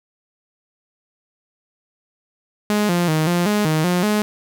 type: tone with pitch steps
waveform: sawtooth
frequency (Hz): 209 / 174.6 / 156.6 / 174.8 / 208.7 / 156.4 / 178.2 / 210.6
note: G#3 / F3 / D#3 / F3 / G#3 / D#3 / F3 / G#3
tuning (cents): +11 / 0 / +11 / +2 / +9 / +9 / +35 / +24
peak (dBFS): -12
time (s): 2.7-4.22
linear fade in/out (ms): 0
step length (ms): 190
effects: none